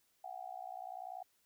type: tone with amplitude modulation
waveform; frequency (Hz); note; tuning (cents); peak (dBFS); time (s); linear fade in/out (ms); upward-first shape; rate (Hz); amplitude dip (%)
sine; 744; F#5; +9; -39; 0.24-1.23; 5; sine; 60.4; 100
effects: white hiss -75 dBFS RMS until 1.45 s